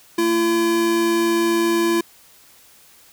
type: tone pair together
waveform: square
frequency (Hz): 226.1 / 338.8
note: A3 / E4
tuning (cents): +47 / +48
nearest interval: perfect fifth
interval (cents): 701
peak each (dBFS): -28 / -17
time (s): 0.18-2.01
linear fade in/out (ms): 5
effects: white hiss -50 dBFS RMS until 3.12 s